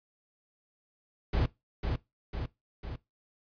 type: noise with echo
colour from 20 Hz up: brown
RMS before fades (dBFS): -27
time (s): 1.33-1.46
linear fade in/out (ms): 5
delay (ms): 500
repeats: 3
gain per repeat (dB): -4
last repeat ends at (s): 2.96
effects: noise-tail reverb RT60 0.2 s tail -20 dB re dry + resampled to 11025 Hz